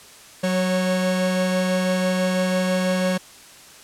45% pulse tone pair together, 185.35 / 550 Hz, F#3 / C#5, +3 / -14 cents, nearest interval octave + perfect fifth, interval 1883 cents, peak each -21 / -23 dBFS, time 0.43-3.18 s, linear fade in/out 10 ms, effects white hiss -45 dBFS RMS until 3.83 s + low-pass 10000 Hz 12 dB/octave

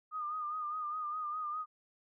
sine tone with vibrato, 1224 Hz, D#6, 29 cents flat, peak -35 dBFS, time 0.11-1.66 s, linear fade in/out 50 ms, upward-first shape sine, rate 4.9 Hz, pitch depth 51 cents each way, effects none

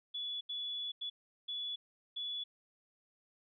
sine tone bursts at uneven times, 3422 Hz, A7, 49 cents flat, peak -37 dBFS, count 5, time 0.14-0.41 / 0.49-0.92 / 1.01-1.1 / 1.48-1.76 / 2.16-2.44 s, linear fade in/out 10 ms, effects none

